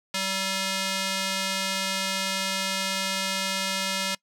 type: tone with band-pass filter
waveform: square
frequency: 192.2 Hz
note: G3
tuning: 34 cents flat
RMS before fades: -28 dBFS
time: 0.14-4.15 s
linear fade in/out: 5 ms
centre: 4500 Hz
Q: 0.75
effects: noise-tail reverb RT60 0.1 s tail -23 dB re dry